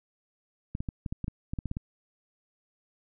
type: clicks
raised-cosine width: 5 ms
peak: -20 dBFS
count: 12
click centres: 0.751 / 0.805 / 0.888 / 1.062 / 1.125 / 1.243 / 1.281 / 1.535 / 1.588 / 1.657 / 1.714 / 1.769 s
effects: none